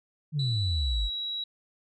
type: exponential sweep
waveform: sine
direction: down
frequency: 157.8 to 46.31 Hz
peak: -24 dBFS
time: 0.32-1.1 s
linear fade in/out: 50 ms
type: tone with pitch glide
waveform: sine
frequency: 3951 to 3879 Hz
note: B7 to B7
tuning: 0 to -32 cents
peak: -30 dBFS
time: 0.39-1.44 s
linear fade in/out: 5 ms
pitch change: -32 cents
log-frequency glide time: 0.68-1.09 s
effects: tanh soft clip ceiling -20 dBFS